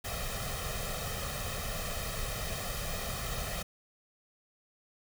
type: noise with comb filter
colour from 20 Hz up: pink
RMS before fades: -36 dBFS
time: 0.04-3.63 s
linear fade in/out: 10 ms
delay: 1.6 ms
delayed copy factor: +0.8
effects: none